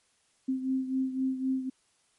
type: beating tone pair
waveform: sine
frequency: 261.6 / 265.5 Hz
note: C4 / C4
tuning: 0 / +25 cents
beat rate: 3.9 Hz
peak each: -28 / -34 dBFS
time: 0.48-1.7 s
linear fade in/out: 10 ms
effects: white hiss -69 dBFS RMS until 2.18 s + MP3 48 kbps